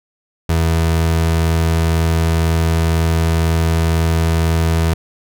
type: tone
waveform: 30% pulse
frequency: 82 Hz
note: E2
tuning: 9 cents flat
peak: -10 dBFS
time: 0.49-4.94 s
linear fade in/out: 5 ms
effects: none